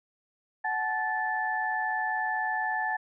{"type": "tone cluster", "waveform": "sine", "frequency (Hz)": [743, 863, 1752], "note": ["F#5", "A5", "A6"], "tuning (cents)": [7, -34, -8], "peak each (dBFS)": [-33, -31, -30], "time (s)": [0.64, 2.97], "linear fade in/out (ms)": 10, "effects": []}